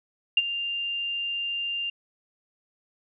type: tone with ADSR envelope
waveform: sine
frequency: 2794 Hz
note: F7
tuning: in tune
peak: -14 dBFS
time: 0.37-1.9 s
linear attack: 4 ms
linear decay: 35 ms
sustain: -13 dB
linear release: 5 ms
effects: none